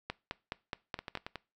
two click trains, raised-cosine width 0.3 ms, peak -19 / -23 dBFS, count 6 / 5, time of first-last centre 0.1-1.153 / 0.99-1.357 s, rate 4.75 / 10.9 Hz, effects noise-tail reverb RT60 0.3 s tail -22 dB re dry

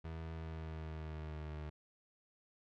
30% pulse tone with pitch glide, 81.1 to 76.11 Hz, E2 to D#2, -28 to -38 cents, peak -40 dBFS, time 0.04-1.7 s, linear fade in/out 10 ms, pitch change -110 cents, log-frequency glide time 0.33-1.58 s, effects low-pass 3000 Hz 12 dB/octave

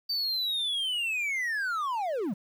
triangle linear sweep, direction down, 4631 to 165.2 Hz, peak -26 dBFS, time 0.09-2.34 s, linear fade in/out 10 ms, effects 10-bit

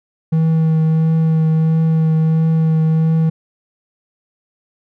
triangle tone with vibrato, 160.1 Hz, D#3, 50 cents sharp, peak -9 dBFS, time 0.32-3.3 s, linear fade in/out 10 ms, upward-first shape triangle, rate 1.5 Hz, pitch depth 16 cents each way, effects none

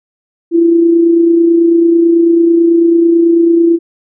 sine tone with amplitude modulation, 336.5 Hz, E4, 36 cents sharp, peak -3 dBFS, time 0.51-3.79 s, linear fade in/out 50 ms, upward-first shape sine, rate 29.1 Hz, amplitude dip 40%, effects none

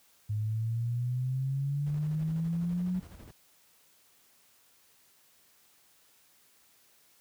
sine exponential sweep, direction up, 104.6 to 185 Hz, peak -28 dBFS, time 0.29-3 s, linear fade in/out 10 ms
brown noise with tremolo, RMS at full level -44 dBFS, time 1.86-3.31 s, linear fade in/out 5 ms, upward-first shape square, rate 12 Hz, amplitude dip 50%
effects white hiss -64 dBFS RMS until 7.2 s + high-pass 60 Hz 12 dB/octave

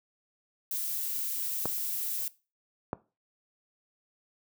violet noise, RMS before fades -33 dBFS, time 0.71-2.28 s, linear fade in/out 2 ms
clicks, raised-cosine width 1 ms, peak -16 dBFS, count 2, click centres 1.656 / 2.931 s
effects noise-tail reverb RT60 0.3 s tail -19 dB re dry + high-pass 100 Hz 12 dB/octave

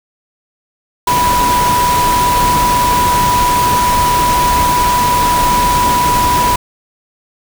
sine tone in noise, 982 Hz, B5, 10 cents flat, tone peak -10 dBFS, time 1.07-6.56 s, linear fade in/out 5 ms, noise pink, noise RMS -17 dBFS, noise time 1.07-6.56 s, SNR +4 dB, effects none

